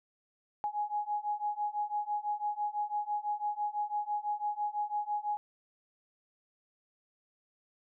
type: beating tone pair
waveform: sine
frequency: 830.6 / 836.6 Hz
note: G#5 / G#5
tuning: 0 / +12 cents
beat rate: 6 Hz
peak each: -35 / -34 dBFS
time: 0.64-5.37 s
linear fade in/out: 0 ms
effects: none